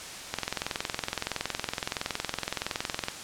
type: click train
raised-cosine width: 0.2 ms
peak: -11 dBFS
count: 60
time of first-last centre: 0.34-3.084 s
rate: 21.5 Hz
effects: white hiss -40 dBFS RMS until 3.23 s + low-pass 8000 Hz 12 dB/octave